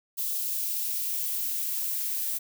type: noise with high-pass filter sweep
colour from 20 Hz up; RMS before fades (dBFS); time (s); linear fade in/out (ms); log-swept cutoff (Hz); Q
violet; -30; 0.17-2.39; 20; 3200 to 1500; 1.1
effects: none